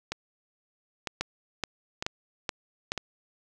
two click trains, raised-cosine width 0.2 ms, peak -14 / -11 dBFS, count 4 / 5, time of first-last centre 0.12-2.977 / 1.21-2.919 s, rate 1.05 / 2.34 Hz, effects none

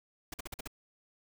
pink noise bursts, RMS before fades -40 dBFS, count 6, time 0.32-0.675 s, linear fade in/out 5 ms, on 20 ms, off 47 ms, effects none

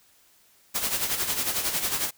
white noise with tremolo, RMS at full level -25 dBFS, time 0.74-2.11 s, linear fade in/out 20 ms, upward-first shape sine, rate 11 Hz, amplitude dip 60%, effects white hiss -60 dBFS RMS until 2.17 s

